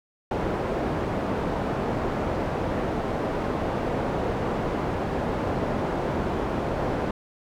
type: low-pass noise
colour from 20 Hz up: white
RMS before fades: -27 dBFS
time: 0.31-7.11 s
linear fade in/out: 2 ms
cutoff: 640 Hz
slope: 12 dB/octave
effects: none